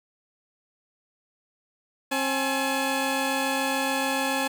15% pulse tone pair together, 268 / 851 Hz, C4 / G#5, +42 / +42 cents, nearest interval octave + minor sixth, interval 2000 cents, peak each -20 / -21 dBFS, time 2.11-4.48 s, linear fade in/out 10 ms, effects none

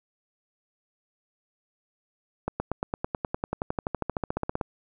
accelerating click train, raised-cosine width 1 ms, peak -13 dBFS, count 26, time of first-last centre 2.48-4.612 s, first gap 120 ms, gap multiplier 0.97, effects none

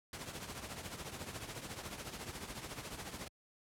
pink noise with tremolo, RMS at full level -42 dBFS, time 0.13-3.28 s, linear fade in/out 2 ms, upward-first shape triangle, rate 14 Hz, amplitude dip 70%, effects high-pass 60 Hz 12 dB/octave + low-pass 12000 Hz 12 dB/octave

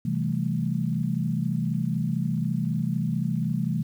sine chord, A minor seventh, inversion first, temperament equal, 130.81 / 164.81 / 196 / 220 Hz, C3 / E3 / G3 / A3, 0 / 0 / 0 / 0 cents, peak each -29 / -27 / -31 / -30 dBFS, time 0.05-3.83 s, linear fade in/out 5 ms, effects 9-bit

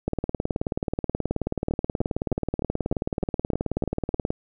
two click trains, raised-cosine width 2 ms, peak -11 / -13 dBFS, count 80 / 9, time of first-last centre 0.08-4.305 / 1.71-4.142 s, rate 18.7 / 3.29 Hz, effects none

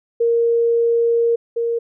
sine tone pair in turn, 466.2 / 466.2 Hz, A#4 / A#4, 0 / 0 cents, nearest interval unison, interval 0 cents, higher neither, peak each -13 / -17 dBFS, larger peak first, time 0.2-1.36 / 1.56-1.79 s, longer first, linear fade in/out 10 ms, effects none

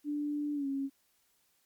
sine tone with pitch glide, 293.7 to 274 Hz, D4 to C#4, 0 to -20 cents, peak -31 dBFS, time 0.04-0.9 s, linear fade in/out 50 ms, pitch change -120 cents, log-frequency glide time 0.54-0.67 s, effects white hiss -72 dBFS RMS until 1.65 s + MP3 96 kbps

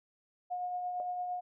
sine tone with tremolo, 720 Hz, F#5, 47 cents flat, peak -32 dBFS, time 0.5-1.41 s, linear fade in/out 20 ms, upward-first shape triangle, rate 8.8 Hz, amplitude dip 35%
sine tone with exponential decay, 622.3 Hz, D#5, in tune, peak -34 dBFS, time 1-1.09 s, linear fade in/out 1 ms, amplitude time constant 19 ms
effects none

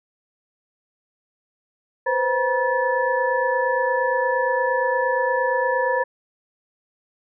sine tone cluster, 492.4 / 521 / 958 / 1739 Hz, B4 / C5 / A#5 / A6, -5 / -7 / +47 / -21 cents, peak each -27 / -22 / -23 / -25 dBFS, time 2.06-6.04 s, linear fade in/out 10 ms, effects none

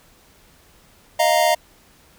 square chord, Eb suspended second, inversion none, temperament equal, 622.3 / 698.5 / 932.3 Hz, Eb5 / F5 / Bb5, 0 / 0 / 0 cents, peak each -19 / -19 / -22 dBFS, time 1.19-1.55 s, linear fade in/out 10 ms, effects pink hiss -53 dBFS RMS until 2.18 s

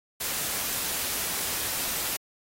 white noise, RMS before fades -30 dBFS, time 0.2-2.17 s, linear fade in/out 10 ms, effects AAC 48 kbps

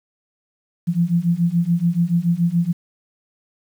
sine beating tone pair, 167.6 / 174.6 Hz, E3 / F3, +29 / 0 cents, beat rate 7 Hz, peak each -19 / -18 dBFS, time 0.87-2.73 s, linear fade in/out 20 ms, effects 8-bit

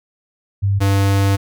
sine / square tone pair in turn, 99.2 / 98.63 Hz, G2 / G2, +21 / +11 cents, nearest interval unison, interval 10 cents, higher first, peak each -13 dBFS, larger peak neither, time 0.62-0.8 / 0.8-1.37 s, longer second, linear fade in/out 20 ms, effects none

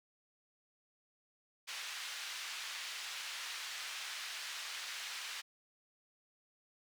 white band-pass noise, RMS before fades -44 dBFS, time 1.67-5.42 s, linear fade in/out 20 ms, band 1400 to 4200 Hz, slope 12 dB/octave, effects none

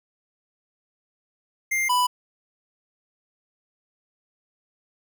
square tone pair in turn, 2100 / 991.1 Hz, C7 / B5, +6 / +6 cents, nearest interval octave + minor second, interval 1300 cents, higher first, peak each -22 / -19 dBFS, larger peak second, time 1.71-1.89 / 1.89-2.07 s, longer neither, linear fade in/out 10 ms, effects none

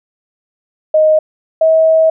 sine tone pair in turn, 622.3 / 641.6 Hz, D#5 / E5, 0 / -47 cents, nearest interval minor second, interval 53 cents, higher second, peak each -6 dBFS, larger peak neither, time 0.94-1.19 / 1.61-2.1 s, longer second, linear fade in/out 5 ms, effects none

